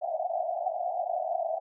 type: band-pass noise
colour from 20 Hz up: white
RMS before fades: -31 dBFS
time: 0.01-1.6 s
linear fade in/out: 20 ms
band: 640 to 740 Hz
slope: 96 dB/octave
effects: none